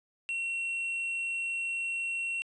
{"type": "tone", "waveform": "triangle", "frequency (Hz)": 2726, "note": "F7", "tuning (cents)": -43, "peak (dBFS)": -29, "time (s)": [0.29, 2.42], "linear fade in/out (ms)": 0, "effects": ["resampled to 22050 Hz"]}